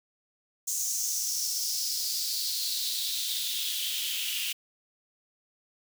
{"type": "noise with high-pass filter sweep", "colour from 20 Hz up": "white", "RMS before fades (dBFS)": -31, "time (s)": [0.67, 4.53], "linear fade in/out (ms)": 10, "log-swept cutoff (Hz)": [6600, 2800], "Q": 4.5, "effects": []}